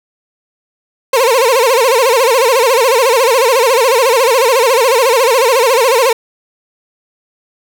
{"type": "tone with vibrato", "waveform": "30% pulse", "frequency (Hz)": 493.9, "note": "B4", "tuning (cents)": 0, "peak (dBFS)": -5, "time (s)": [1.13, 6.13], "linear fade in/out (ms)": 5, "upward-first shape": "sine", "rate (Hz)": 14, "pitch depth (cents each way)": 180, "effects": []}